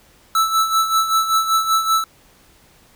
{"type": "tone with tremolo", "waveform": "square", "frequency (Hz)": 1316, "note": "E6", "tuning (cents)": -3, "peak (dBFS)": -13, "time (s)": [0.35, 2.04], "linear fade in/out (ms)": 2, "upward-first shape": "sine", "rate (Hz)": 5.2, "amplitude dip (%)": 65, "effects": ["pink hiss -52 dBFS RMS until 2.95 s"]}